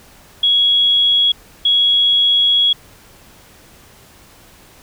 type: tone bursts at uneven times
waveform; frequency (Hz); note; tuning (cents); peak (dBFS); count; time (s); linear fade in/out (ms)
sine; 3332; G#7; +5; -10; 2; 0.43-1.32 / 1.65-2.73; 5
effects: pink hiss -45 dBFS RMS until 4.82 s